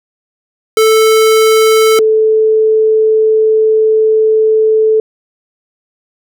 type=tone pair in turn; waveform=square / sine; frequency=440 / 437.2 Hz; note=A4 / A4; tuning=0 / -11 cents; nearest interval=unison; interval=11 cents; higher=first; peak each=-6 dBFS; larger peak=neither; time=0.77-1.99 / 1.99-5 s; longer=second; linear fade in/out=2 ms; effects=none